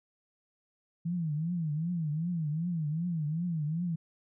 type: tone with vibrato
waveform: sine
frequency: 162.1 Hz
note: E3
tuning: 29 cents flat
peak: -29 dBFS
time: 1.05-3.96 s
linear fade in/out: 10 ms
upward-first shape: triangle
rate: 2.6 Hz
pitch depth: 190 cents each way
effects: none